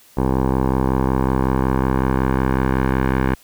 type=tone with low-pass filter sweep; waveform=10% pulse; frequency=65.41 Hz; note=C2; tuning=in tune; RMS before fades=-18 dBFS; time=0.17-3.35 s; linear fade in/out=5 ms; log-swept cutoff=830 to 1700 Hz; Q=1.5; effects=white hiss -50 dBFS RMS until 3.43 s